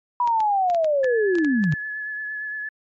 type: linear sweep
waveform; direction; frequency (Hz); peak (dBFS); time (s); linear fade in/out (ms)
sine; down; 988 to 138.59; -17; 0.2-1.74; 2
type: clicks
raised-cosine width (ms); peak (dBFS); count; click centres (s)
0.2; -18; 11; 0.275 / 0.404 / 0.7 / 0.747 / 0.845 / 1.044 / 1.354 / 1.385 / 1.447 / 1.64 / 1.724
type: tone with vibrato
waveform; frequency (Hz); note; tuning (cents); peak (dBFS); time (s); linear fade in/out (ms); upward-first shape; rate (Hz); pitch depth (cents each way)
sine; 1713; A6; -47; -27; 1.03-2.69; 5; triangle; 8.7; 25
effects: MP3 32 kbps